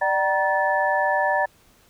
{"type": "tone cluster", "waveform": "sine", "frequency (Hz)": [594, 766, 947, 1745], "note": ["D5", "G5", "A#5", "A6"], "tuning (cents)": [20, -40, 27, -15], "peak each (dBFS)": -24, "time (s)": [0.01, 1.46], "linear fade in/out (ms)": 10, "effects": ["pink hiss -57 dBFS RMS until 1.89 s"]}